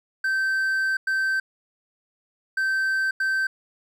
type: tone bursts at uneven times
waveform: triangle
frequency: 1552 Hz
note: G6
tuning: 18 cents flat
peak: -19 dBFS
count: 4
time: 0.24-0.97 / 1.07-1.4 / 2.57-3.11 / 3.2-3.47 s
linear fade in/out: 5 ms
effects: none